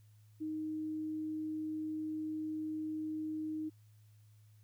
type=tone; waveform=sine; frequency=311.1 Hz; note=D#4; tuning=in tune; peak=-36 dBFS; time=0.4-3.7 s; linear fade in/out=20 ms; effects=added 106 Hz sine -59 dBFS peak until 4.63 s + white hiss -75 dBFS RMS until 4.63 s